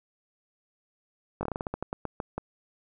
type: slowing click train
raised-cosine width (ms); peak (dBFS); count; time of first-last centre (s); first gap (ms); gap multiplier
1; -17; 14; 1.41-2.38; 20; 1.2
effects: none